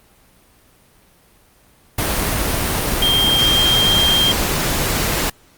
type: tone in noise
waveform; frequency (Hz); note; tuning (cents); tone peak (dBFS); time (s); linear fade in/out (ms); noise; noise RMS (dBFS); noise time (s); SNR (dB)
sine; 3192; G7; +31; -13; 3.02-4.32; 5; pink; -19; 1.98-5.3; +3
effects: pink hiss -52 dBFS RMS until 5.57 s + Opus 32 kbps

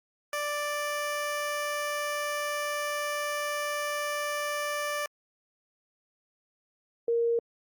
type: tone pair in turn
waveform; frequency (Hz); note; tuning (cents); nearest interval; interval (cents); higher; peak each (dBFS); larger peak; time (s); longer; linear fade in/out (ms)
15% pulse / sine; 588 / 466.7; D5 / A#4; +2 / +2; major third; 400; first; -23; neither; 0.33-5.06 / 7.08-7.39; first; 2
effects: Opus 48 kbps

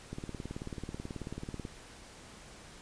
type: click train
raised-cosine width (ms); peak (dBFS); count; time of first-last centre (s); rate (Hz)
3; -26; 29; 0.13-1.652; 18.4
effects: pink hiss -52 dBFS RMS until 2.81 s + resampled to 22050 Hz

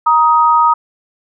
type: tone pair together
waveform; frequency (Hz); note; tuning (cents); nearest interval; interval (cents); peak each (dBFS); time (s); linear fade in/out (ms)
sine; 941 / 1252.8; A#5 / D#6; +16 / +11; perfect fourth; 495; -10; 0.06-0.74; 10
effects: none

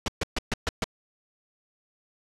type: noise bursts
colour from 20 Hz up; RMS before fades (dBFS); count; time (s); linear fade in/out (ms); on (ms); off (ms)
pink; -26; 6; 0.06-0.842; 2; 22; 130
effects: low-pass 6000 Hz 12 dB/octave

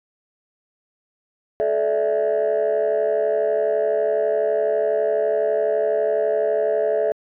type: chord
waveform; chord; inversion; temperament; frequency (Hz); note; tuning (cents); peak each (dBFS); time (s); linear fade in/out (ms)
sine; A suspended fourth; none; equal with one note detuned; 432.9 / 587.3 / 659.3; A4 / D5 / E5; -28 / 0 / 0; -20 / -21 / -20; 1.6-7.12; 0
effects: tanh soft clip ceiling -13 dBFS

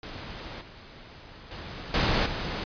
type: noise with level steps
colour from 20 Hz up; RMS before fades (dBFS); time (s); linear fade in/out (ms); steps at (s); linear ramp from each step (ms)
pink; -39 / -47 / -39 / -24 / -32; 0.03-2.64; 2; 0.61 / 1.51 / 1.94 / 2.26; 2
effects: resampled to 11025 Hz

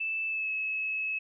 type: tone with pitch glide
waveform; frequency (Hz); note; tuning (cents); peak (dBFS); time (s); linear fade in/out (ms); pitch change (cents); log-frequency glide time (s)
sine; 2637 to 2584; E7 to E7; 0 to -35; -29; 0-1.19; 10; -35; 0.27-0.5
effects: none

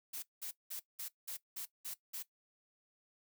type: noise bursts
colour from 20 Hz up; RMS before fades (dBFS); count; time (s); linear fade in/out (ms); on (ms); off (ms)
blue; -43; 8; 0.13-2.228; 10; 96; 190
effects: noise-tail reverb RT60 0.1 s tail -17 dB re dry

